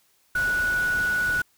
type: tone in noise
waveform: sine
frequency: 1471 Hz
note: F#6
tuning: 11 cents flat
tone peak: -21 dBFS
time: 0.35-1.42 s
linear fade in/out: 5 ms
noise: pink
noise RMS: -36 dBFS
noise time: 0.35-1.42 s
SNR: +12 dB
effects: white hiss -64 dBFS RMS until 1.57 s